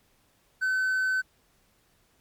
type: tone with hard clipping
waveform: triangle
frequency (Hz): 1522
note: F#6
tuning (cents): +48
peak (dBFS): -24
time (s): 0.61-1.22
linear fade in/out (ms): 20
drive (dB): 5
effects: pink hiss -66 dBFS RMS until 2.2 s + MP3 96 kbps